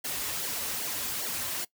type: noise with flanger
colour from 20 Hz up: white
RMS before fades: -33 dBFS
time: 0.04-1.65 s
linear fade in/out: 10 ms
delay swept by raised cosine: 0.78 to 6.28 ms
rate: 2.5 Hz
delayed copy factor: -0.8
effects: noise-tail reverb RT60 0.1 s tail -21 dB re dry